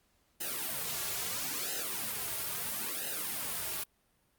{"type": "noise with flanger", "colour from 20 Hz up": "white", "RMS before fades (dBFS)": -36, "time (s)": [0.4, 3.84], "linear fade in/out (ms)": 10, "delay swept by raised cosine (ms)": [0.87, 3.97], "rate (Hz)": 0.75, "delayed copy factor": -0.95, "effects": ["pink hiss -72 dBFS RMS until 4.38 s", "Opus 48 kbps"]}